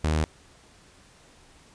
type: tone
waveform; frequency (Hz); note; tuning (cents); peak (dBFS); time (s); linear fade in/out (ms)
sawtooth; 77.78; D#2; 0; -18; 0.04-0.24; 0
effects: pink hiss -55 dBFS RMS until 1.74 s + resampled to 22050 Hz